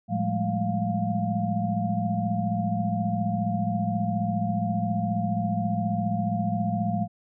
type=tone cluster; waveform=sine; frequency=111.2 / 174.7 / 198.9 / 213.6 / 701 Hz; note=A2 / F3 / G3 / G#3 / F5; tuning=+19 / +1 / +25 / +49 / +6 cents; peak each=-30 dBFS; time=0.08-7.08 s; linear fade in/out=50 ms; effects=none